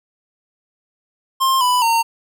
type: tone with pitch steps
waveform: square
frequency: 1059 / 993 / 917 Hz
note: C6 / B5 / A#5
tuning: +21 / +9 / -29 cents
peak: -14 dBFS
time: 1.4-2.03 s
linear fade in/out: 20 ms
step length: 210 ms
effects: none